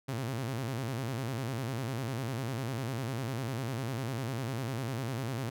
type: tone with vibrato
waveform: sawtooth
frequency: 123.8 Hz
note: B2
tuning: 5 cents sharp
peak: -29 dBFS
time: 0.08-5.5 s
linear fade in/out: 10 ms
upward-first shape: square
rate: 10 Hz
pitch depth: 150 cents each way
effects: none